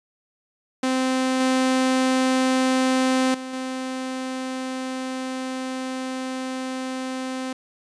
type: tone with level steps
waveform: sawtooth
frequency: 259.5 Hz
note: C4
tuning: 14 cents flat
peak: -16 / -14 / -27 / -23 dBFS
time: 0.83-7.53 s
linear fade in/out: 5 ms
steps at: 1.4 / 3.34 / 3.53 s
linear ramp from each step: 5 ms
effects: resampled to 22050 Hz